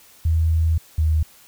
sine tone pair in turn, 80.9 / 78.42 Hz, E2 / D#2, -32 / +14 cents, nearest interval minor second, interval 54 cents, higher first, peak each -15 dBFS, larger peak neither, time 0.25-0.78 / 0.98-1.23 s, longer first, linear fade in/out 5 ms, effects white hiss -50 dBFS RMS until 1.47 s

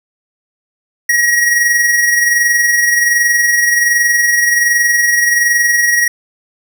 square tone with amplitude modulation, 1900 Hz, A#6, 33 cents sharp, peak -8 dBFS, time 1.09-6.08 s, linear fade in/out 5 ms, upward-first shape sine, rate 21.3 Hz, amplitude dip 40%, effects none

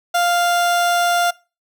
30% pulse tone, 698.5 Hz, F5, in tune, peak -12 dBFS, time 0.14-1.31 s, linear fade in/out 10 ms, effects noise-tail reverb RT60 0.3 s tail -22 dB re dry

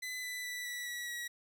sawtooth tone with pitch steps, 2010 / 1991.5 / 1973.2 / 1955 / 1937.1 / 1919.2 Hz, B6 / B6 / B6 / B6 / B6 / A#6, +30 / +14 / -2 / -18 / -34 / +50 cents, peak -35 dBFS, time 0.02-1.28 s, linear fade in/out 10 ms, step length 210 ms, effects none

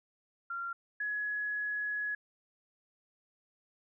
sine tone pair in turn, 1381 / 1684.4 Hz, F6 / G#6, -20 / +24 cents, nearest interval minor third, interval 344 cents, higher second, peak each -35 / -32 dBFS, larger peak second, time 0.5-0.73 / 1-2.15 s, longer second, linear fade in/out 5 ms, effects none

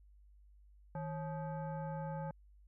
sine tone with frequency modulation, 158.4 Hz, D#3, 31 cents sharp, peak -38 dBFS, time 0.95-2.31 s, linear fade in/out 2 ms, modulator 704 Hz, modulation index 0.96, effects added 50 Hz sine -59 dBFS peak until 2.67 s

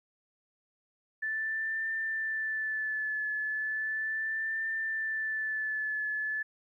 sine tone with vibrato, 1753 Hz, A6, 7 cents flat, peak -30 dBFS, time 1.22-6.43 s, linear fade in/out 10 ms, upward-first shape triangle, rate 0.36 Hz, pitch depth 35 cents each way, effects 12-bit

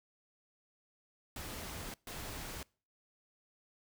pink noise bursts at uneven times, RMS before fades -44 dBFS, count 2, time 1.36-1.94 / 2.07-2.63 s, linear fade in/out 2 ms, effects noise-tail reverb RT60 0.4 s tail -25 dB re dry

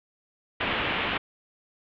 white low-pass noise, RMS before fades -28 dBFS, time 0.6-1.18 s, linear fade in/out 10 ms, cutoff 3200 Hz, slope 48 dB/octave, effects none

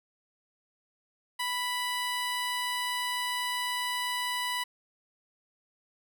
15% pulse tone, 987.8 Hz, B5, in tune, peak -23 dBFS, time 1.39-4.64 s, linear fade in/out 10 ms, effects none

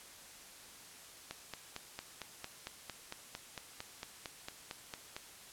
click train, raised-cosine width 0.2 ms, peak -24 dBFS, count 18, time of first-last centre 1.31-5.165 s, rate 4.41 Hz, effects white hiss -54 dBFS RMS until 5.52 s + low-pass 11000 Hz 12 dB/octave

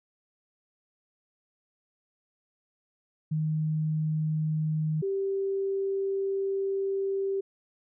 sine tone pair in turn, 155.56 / 390.6 Hz, D#3 / G4, 0 / -6 cents, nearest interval octave + major third, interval 1594 cents, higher second, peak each -25 / -26 dBFS, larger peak first, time 3.31-5.02 / 5.02-7.41 s, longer second, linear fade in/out 10 ms, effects none

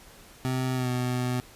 25% pulse tone with pitch glide, 129.1 to 124.99 Hz, C3 to B2, -23 to +21 cents, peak -22 dBFS, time 0.45-1.4 s, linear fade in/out 0 ms, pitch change -56 cents, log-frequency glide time 0.74-0.89 s, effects pink hiss -51 dBFS RMS until 1.55 s + resampled to 32000 Hz

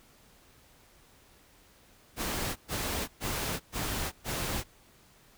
pink noise bursts, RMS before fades -33 dBFS, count 5, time 2.16-4.64 s, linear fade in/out 50 ms, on 400 ms, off 120 ms, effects pink hiss -60 dBFS RMS until 5.37 s

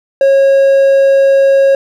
triangle tone, 546 Hz, C#5, 26 cents flat, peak -3 dBFS, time 0.21-1.75 s, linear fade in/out 2 ms, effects none

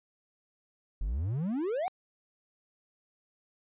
triangle exponential sweep, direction up, 41.2 to 784 Hz, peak -27 dBFS, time 1.01-1.88 s, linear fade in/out 0 ms, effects resampled to 8000 Hz

